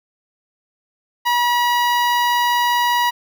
sawtooth tone with notch filter, 965 Hz, B5, 40 cents flat, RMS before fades -17 dBFS, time 1.25-3.11 s, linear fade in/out 20 ms, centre 8400 Hz, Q 0.76, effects none

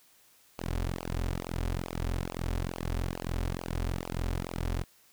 sawtooth tone with flanger, 43.34 Hz, F1, 12 cents flat, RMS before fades -33 dBFS, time 0.58-4.84 s, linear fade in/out 10 ms, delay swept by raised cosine 0.51 to 6.31 ms, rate 2.3 Hz, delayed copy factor -0.95, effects white hiss -62 dBFS RMS until 5.12 s

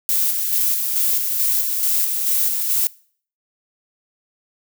violet noise with tremolo, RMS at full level -18 dBFS, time 0.09-2.87 s, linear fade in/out 0 ms, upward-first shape square, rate 2.3 Hz, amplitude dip 35%, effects noise-tail reverb RT60 0.5 s tail -22 dB re dry

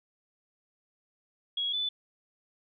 sine tone pair in turn, 3322 / 3493 Hz, G#7 / A7, 0 / -13 cents, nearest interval minor second, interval 87 cents, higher second, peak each -28 dBFS, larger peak neither, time 1.57-1.73 / 1.73-1.89 s, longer neither, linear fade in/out 5 ms, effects none

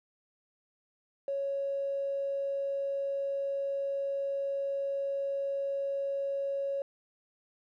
triangle tone, 554 Hz, C#5, 1 cent flat, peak -26 dBFS, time 1.28-6.82 s, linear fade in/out 2 ms, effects tanh soft clip ceiling -28 dBFS

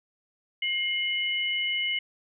sine tone pair together, 2129 / 2963 Hz, C7 / F#7, +30 / +2 cents, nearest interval tritone, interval 572 cents, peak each -28 dBFS, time 0.62-1.99 s, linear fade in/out 5 ms, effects none

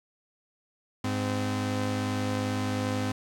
sawtooth tone pair together, 102.5 / 257.2 Hz, G#2 / C4, -22 / -30 cents, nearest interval octave + major third, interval 1592 cents, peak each -26 dBFS, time 1.04-3.12 s, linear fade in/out 5 ms, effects low-pass 9000 Hz 12 dB/octave + 10-bit

